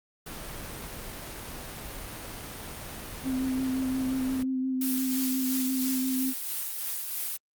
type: noise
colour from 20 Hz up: pink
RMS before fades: -39 dBFS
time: 0.26-4.43 s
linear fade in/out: 5 ms
type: tone with vibrato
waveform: sine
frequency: 260.6 Hz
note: C4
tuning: 7 cents flat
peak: -26 dBFS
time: 3.23-6.34 s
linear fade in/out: 50 ms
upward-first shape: sine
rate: 5.7 Hz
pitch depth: 19 cents each way
type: noise with tremolo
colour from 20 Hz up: blue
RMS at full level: -31 dBFS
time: 4.81-7.37 s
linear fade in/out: 5 ms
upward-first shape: triangle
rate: 3 Hz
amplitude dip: 40%
effects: Opus 32 kbps